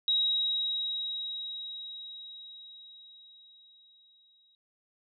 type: tone with exponential decay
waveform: sine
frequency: 3820 Hz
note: A#7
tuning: 42 cents sharp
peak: -23 dBFS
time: 0.08-4.55 s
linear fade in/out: 1 ms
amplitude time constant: 970 ms
effects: none